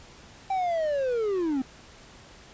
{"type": "linear sweep", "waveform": "triangle", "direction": "down", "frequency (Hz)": [784, 252.4], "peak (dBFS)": -22, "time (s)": [0.5, 1.62], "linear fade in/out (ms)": 5, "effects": ["pink hiss -50 dBFS RMS until 2.53 s", "resampled to 16000 Hz"]}